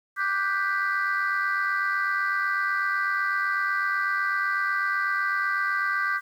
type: chord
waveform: sine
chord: G major seventh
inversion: second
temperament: equal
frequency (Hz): 1174.7 / 1480 / 1568 / 1975.5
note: D6 / F#6 / G6 / B6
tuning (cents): 0 / 0 / 0 / 0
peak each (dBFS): -27 / -31 / -25 / -30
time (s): 0.16-6.21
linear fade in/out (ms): 50
effects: tanh soft clip ceiling -17 dBFS + 9-bit